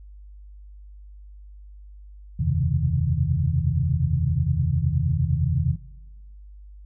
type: tone cluster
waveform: sine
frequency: 80 / 90.9 / 127.6 / 136.1 / 157.8 Hz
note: D#2 / F#2 / C3 / C#3 / D#3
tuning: +49 / -30 / -43 / -31 / +25 cents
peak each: -26 dBFS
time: 2.39-5.76 s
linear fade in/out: 10 ms
effects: noise-tail reverb RT60 1.0 s tail -19 dB re dry + added 50 Hz sine -41 dBFS peak until 6.85 s